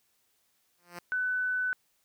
5% pulse tone with exponential growth, 174.61 Hz, F3, in tune, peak -27 dBFS, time 0.78-0.99 s, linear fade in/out 5 ms, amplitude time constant 45 ms
sine tone, 1500 Hz, F#6, 23 cents sharp, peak -27 dBFS, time 1.12-1.73 s, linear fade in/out 0 ms
effects white hiss -72 dBFS RMS until 2.04 s

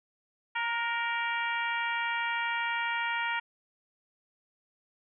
harmonic tone with a mistuned harmonic, 466.2 Hz, A#4, in tune, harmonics 2 / 3 / 4 / 5 / 6 / 7, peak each -33 / -35 / -34 / -36 / -40 / -45 dBFS, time 0.55-3.4 s, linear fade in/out 10 ms, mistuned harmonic 3, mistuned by +27 cents, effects none

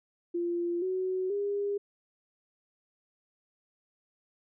sine tone with pitch steps, 345.6 / 372.6 / 405 Hz, F4 / F#4 / G#4, -18 / +12 / -43 cents, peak -28 dBFS, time 0.34-1.78 s, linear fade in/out 10 ms, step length 480 ms, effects none

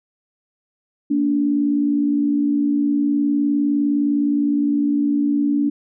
sine tone pair together, 229.2 / 288.8 Hz, A#3 / D4, -29 / -29 cents, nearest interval major third, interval 400 cents, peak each -23 / -16 dBFS, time 1.1-5.7 s, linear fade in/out 10 ms, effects none

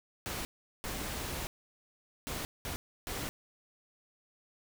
pink noise bursts at uneven times, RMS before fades -38 dBFS, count 5, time 0.26-0.45 / 0.84-1.47 / 2.27-2.45 / 2.65-2.76 / 3.07-3.29 s, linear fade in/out 0 ms, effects none

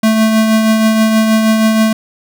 square tone with tremolo, 220 Hz, A3, in tune, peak -7 dBFS, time 0.03-1.93 s, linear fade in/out 5 ms, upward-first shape triangle, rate 6.3 Hz, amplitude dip 40%, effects none

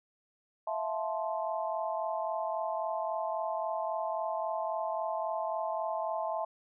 sine chord, F major seventh, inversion third, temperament just, 654.8 / 698.5 / 873.1 / 1047.7 Hz, E5 / F5 / A5 / C6, -12 / 0 / -14 / +2 cents, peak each -34 / -40 / -36 / -39 dBFS, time 0.67-6.45 s, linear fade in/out 5 ms, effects none

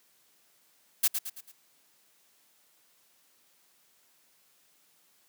blue noise with echo, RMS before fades -23 dBFS, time 1.03-1.08 s, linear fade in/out 10 ms, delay 110 ms, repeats 4, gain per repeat -7 dB, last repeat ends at 1.52 s, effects white hiss -66 dBFS RMS until 5.28 s + high-pass 150 Hz 12 dB/octave

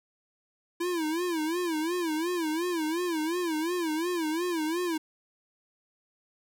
square tone with vibrato, 332.5 Hz, E4, 15 cents sharp, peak -28 dBFS, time 0.8-4.98 s, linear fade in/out 10 ms, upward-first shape sine, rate 2.8 Hz, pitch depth 140 cents each way, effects none

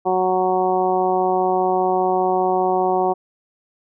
harmonic tone, 185 Hz, F#3, in tune, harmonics 1 / 2 / 3 / 4 / 5 / 6, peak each -30 / -20 / -26 / -19 / -25 / -30 dBFS, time 0.05-3.14 s, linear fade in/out 20 ms, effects none

